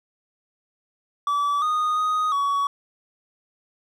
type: tone with pitch steps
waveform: triangle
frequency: 1152 / 1235 / 1247 / 1126 Hz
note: D6 / D#6 / D#6 / C#6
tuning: -34 / -13 / +3 / +27 cents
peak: -18 dBFS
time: 1.27-2.67 s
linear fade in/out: 2 ms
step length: 350 ms
effects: none